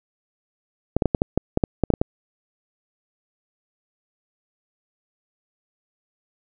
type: clicks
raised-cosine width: 2 ms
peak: -4 dBFS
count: 12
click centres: 0.966 / 1.022 / 1.057 / 1.148 / 1.219 / 1.376 / 1.574 / 1.638 / 1.837 / 1.903 / 1.938 / 2.015 s
effects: none